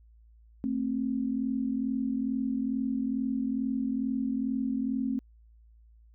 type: tone pair together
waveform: sine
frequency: 223.6 / 265.9 Hz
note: A3 / C4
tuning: +28 / +28 cents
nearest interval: minor third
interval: 300 cents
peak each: -31 / -29 dBFS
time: 0.64-5.19 s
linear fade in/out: 0 ms
effects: added 56 Hz sine -54 dBFS peak until 6.14 s